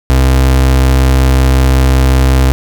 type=tone; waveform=35% pulse; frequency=65.41 Hz; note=C2; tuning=in tune; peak=-4 dBFS; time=0.1-2.52 s; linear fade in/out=0 ms; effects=none